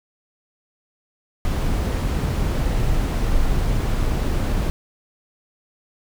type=noise; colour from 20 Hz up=brown; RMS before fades=-20 dBFS; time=1.45-4.7 s; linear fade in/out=0 ms; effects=none